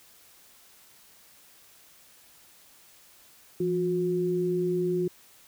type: tone pair together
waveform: sine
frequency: 171.07 / 360.6 Hz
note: F3 / F#4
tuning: -36 / -45 cents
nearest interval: octave + minor second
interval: 1291 cents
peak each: -30 / -25 dBFS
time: 3.6-5.08 s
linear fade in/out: 5 ms
effects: white hiss -56 dBFS RMS until 5.47 s